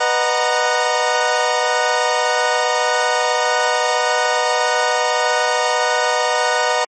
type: chord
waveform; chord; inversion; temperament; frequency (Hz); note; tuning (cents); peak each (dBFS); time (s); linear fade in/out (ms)
25% pulse; B major seventh; none; equal with one note detuned; 493.9 / 612.3 / 740 / 932.3; B4 / D#5 / F#5 / A#5; 0 / -28 / 0 / 0; -17; 0-6.85; 10
effects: MP3 32 kbps